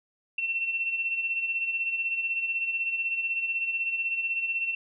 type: beating tone pair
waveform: sine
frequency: 2688 / 2704 Hz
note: E7 / E7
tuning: +33 / +43 cents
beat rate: 16 Hz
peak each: -35 / -27 dBFS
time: 0.38-4.75 s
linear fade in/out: 5 ms
effects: none